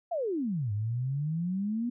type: exponential two-way sweep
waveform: sine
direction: down then up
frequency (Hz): 726 to 100.6 to 246.2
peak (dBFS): -28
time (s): 0.11-1.9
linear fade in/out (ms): 10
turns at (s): 0.72
effects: none